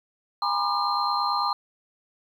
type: tone cluster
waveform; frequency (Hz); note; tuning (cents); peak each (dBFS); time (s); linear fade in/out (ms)
sine; 818 / 958 / 1027 / 1203 / 4152; G#5 / A#5 / C6 / D6 / C8; -26 / +47 / -33 / +41 / -14; -29 / -29 / -31 / -26 / -31; 0.42-1.53; 2
effects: 9-bit